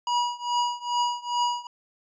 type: tone with tremolo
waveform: square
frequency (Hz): 966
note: B5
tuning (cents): -39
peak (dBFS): -21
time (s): 0.07-1.67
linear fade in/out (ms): 2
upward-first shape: triangle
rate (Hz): 2.4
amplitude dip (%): 95
effects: resampled to 16000 Hz